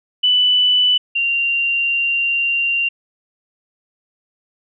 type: tone pair in turn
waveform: sine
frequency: 2984 / 2771 Hz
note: F#7 / F7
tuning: +14 / -14 cents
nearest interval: minor second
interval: 128 cents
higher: first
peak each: -11 / -15 dBFS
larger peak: first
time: 0.23-0.98 / 1.15-2.89 s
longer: second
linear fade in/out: 10 ms
effects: none